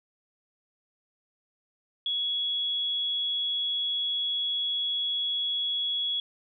sine tone, 3355 Hz, G#7, 17 cents sharp, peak -26 dBFS, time 2.06-6.2 s, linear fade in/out 2 ms, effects none

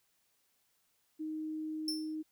sine tone, 311.8 Hz, D#4, 4 cents sharp, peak -36 dBFS, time 1.19-2.23 s, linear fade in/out 20 ms
40% pulse tone with exponential decay, 5360 Hz, E8, 28 cents sharp, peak -30 dBFS, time 1.88-2.15 s, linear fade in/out 2 ms, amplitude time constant 58 ms
effects white hiss -75 dBFS RMS until 2.31 s

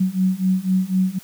sine beating tone pair, 184.9 / 188.9 Hz, F#3 / F#3, -1 / +36 cents, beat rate 4 Hz, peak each -20 / -19 dBFS, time 0-1.19 s, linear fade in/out 10 ms, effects white hiss -46 dBFS RMS until 1.23 s

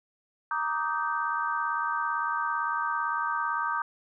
sine chord, Eb major seventh, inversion second, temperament just, 933.4 / 1166.7 / 1244.5 / 1555.6 Hz, Bb5 / D6 / Eb6 / G6, +2 / -12 / 0 / -14 cents, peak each -32 dBFS, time 0.51-3.82 s, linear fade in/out 2 ms, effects none

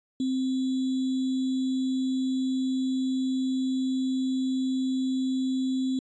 sine tone with sample-and-hold, 260.7 Hz, C4, 6 cents flat, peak -24 dBFS, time 0.2-5.99 s, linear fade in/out 2 ms, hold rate 3675 Hz, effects resampled to 16000 Hz

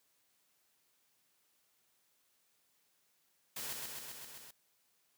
white noise with echo, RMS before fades -42 dBFS, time 3.56-3.73 s, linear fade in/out 5 ms, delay 130 ms, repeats 6, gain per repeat -2 dB, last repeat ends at 4.51 s, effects white hiss -75 dBFS RMS until 5.17 s + high-pass 100 Hz 12 dB/octave

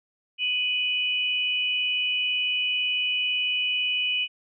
sine tone pair together, 2498 / 2960 Hz, D#7 / F#7, +6 / 0 cents, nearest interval minor third, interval 294 cents, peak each -26 / -25 dBFS, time 0.38-4.28 s, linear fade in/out 50 ms, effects none

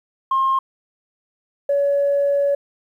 sine tone pair in turn, 1067 / 565.2 Hz, C6 / C#5, +34 / +34 cents, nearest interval major seventh, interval 1100 cents, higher first, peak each -14 dBFS, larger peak neither, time 0.31-0.59 / 1.69-2.55 s, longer second, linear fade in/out 5 ms, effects tanh soft clip ceiling -11 dBFS + 9-bit

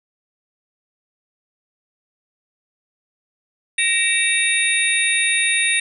sine tone cluster, 1870 / 2310 / 2674 / 3706 / 9260 Hz, A#6 / D7 / E7 / A#7 / D9, +5 / -29 / +24 / -11 / -25 cents, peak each -22 dBFS, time 3.78-5.8 s, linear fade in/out 5 ms, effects none

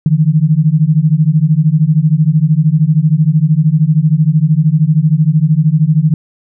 sine beating tone pair, 148.9 / 161.9 Hz, D3 / E3, +24 / -31 cents, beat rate 13 Hz, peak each -10 dBFS, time 0.06-6.14 s, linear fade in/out 2 ms, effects none

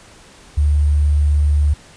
sine tone with sample-and-hold, 73.6 Hz, D2, 4 cents sharp, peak -11 dBFS, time 0.57-1.74 s, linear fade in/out 10 ms, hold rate 8820 Hz, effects pink hiss -44 dBFS RMS until 1.96 s + resampled to 22050 Hz

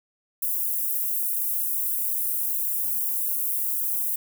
white high-pass noise, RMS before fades -26 dBFS, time 0.42-4.16 s, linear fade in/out 5 ms, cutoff 11000 Hz, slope 24 dB/octave, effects none

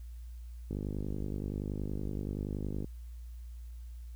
click train, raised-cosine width 3 ms, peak -24 dBFS, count 109, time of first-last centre 0.71-2.844 s, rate 50.6 Hz, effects added 59 Hz sine -42 dBFS peak until 4.15 s + white hiss -68 dBFS RMS until 4.15 s

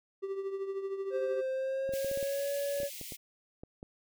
triangle tone with tremolo, 390 Hz, G4, 9 cents flat, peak -29 dBFS, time 0.22-1.42 s, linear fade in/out 20 ms, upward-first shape triangle, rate 13 Hz, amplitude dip 65%
triangle tone with pitch glide, 524 to 564.9 Hz, C5 to C#5, +2 to +33 cents, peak -29 dBFS, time 1.1-2.9 s, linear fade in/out 50 ms, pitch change +131 cents, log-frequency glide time 1.5-2.54 s
clicks, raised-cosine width 2 ms, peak -31 dBFS, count 12, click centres 1.892 / 1.937 / 2.046 / 2.114 / 2.174 / 2.228 / 2.802 / 2.832 / 3.013 / 3.122 / 3.635 / 3.829 s
white high-pass noise, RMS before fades -44 dBFS, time 1.92-3.17 s, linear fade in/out 20 ms, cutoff 2000 Hz, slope 96 dB/octave
effects none

